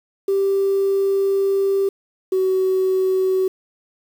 sine tone pair in turn, 392 / 376.5 Hz, G4 / F#4, 0 / +30 cents, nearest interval minor second, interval 70 cents, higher first, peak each -14 dBFS, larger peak neither, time 0.28-1.89 / 2.32-3.48 s, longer first, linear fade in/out 5 ms, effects tanh soft clip ceiling -12 dBFS + 7-bit

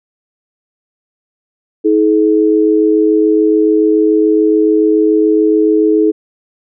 sine tone pair together, 319.5 / 426.5 Hz, D#4 / G#4, +46 / +46 cents, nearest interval perfect fourth, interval 500 cents, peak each -10 dBFS, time 1.84-6.12 s, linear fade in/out 20 ms, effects none

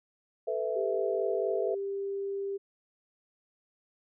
sine chord, A suspended second, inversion none, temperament equal with one note detuned, 440 / 499 / 659.3 Hz, A4 / B4 / E5, 0 / +18 / 0 cents, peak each -33 dBFS, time 0.47-1.75 s, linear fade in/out 10 ms
sine tone, 395.7 Hz, G4, 16 cents sharp, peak -31 dBFS, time 0.75-2.58 s, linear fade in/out 20 ms
effects none

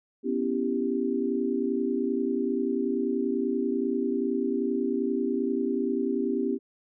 sine chord, C# half-diminished seventh, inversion third, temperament equal, 246.9 / 277.2 / 329.6 / 392 Hz, B3 / C#4 / E4 / G4, 0 / 0 / 0 / 0 cents, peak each -29 / -30 / -33 / -29 dBFS, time 0.23-6.59 s, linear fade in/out 50 ms, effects none

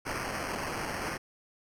blue noise with sample-and-hold, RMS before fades -35 dBFS, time 0.05-1.18 s, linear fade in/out 20 ms, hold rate 3675 Hz, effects low-pass 12000 Hz 12 dB/octave

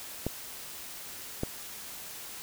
clicks, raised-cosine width 2 ms, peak -16 dBFS, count 2, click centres 0.266 / 1.434 s, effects white hiss -43 dBFS RMS until 2.42 s

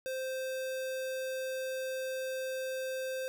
square tone, 522 Hz, C5, 4 cents flat, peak -35 dBFS, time 0.06-3.28 s, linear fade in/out 0 ms, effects none

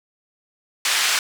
pink band-pass noise, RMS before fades -20 dBFS, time 0.85-1.19 s, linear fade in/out 2 ms, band 1600 to 7900 Hz, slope 12 dB/octave, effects none

